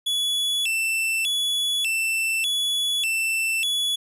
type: tone with vibrato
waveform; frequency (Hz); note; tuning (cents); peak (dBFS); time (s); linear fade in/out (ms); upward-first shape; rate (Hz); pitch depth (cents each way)
45% pulse; 3013; F#7; +31; -21; 0.06-3.96; 10; square; 0.84; 210
effects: resampled to 32000 Hz